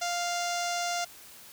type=tone with low-pass filter; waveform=sawtooth; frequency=698.5 Hz; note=F5; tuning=in tune; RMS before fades=-31 dBFS; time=0.01-1.05 s; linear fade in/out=10 ms; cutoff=6300 Hz; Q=3.2; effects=white hiss -50 dBFS RMS until 1.52 s